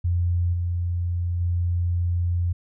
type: tone with level steps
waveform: sine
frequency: 87.31 Hz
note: F2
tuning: in tune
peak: -19 / -22 / -20 dBFS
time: 0.04-2.53 s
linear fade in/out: 10 ms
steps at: 0.53 / 1.4 s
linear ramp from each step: 10 ms
effects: none